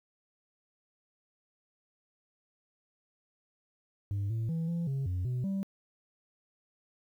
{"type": "tone with pitch steps", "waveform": "sine", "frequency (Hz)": [100.3, 112.8, 164, 169.7, 136, 90.5, 125.3, 194.7], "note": ["G2", "A2", "E3", "F3", "C#3", "F#2", "B2", "G3"], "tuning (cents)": [40, 44, -9, -49, -33, -38, 25, -12], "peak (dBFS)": -27, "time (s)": [4.11, 5.63], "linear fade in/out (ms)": 0, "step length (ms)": 190, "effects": ["tanh soft clip ceiling -29 dBFS", "11-bit"]}